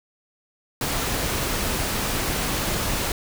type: noise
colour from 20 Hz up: pink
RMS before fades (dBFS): -25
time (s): 0.81-3.12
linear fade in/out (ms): 2
effects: none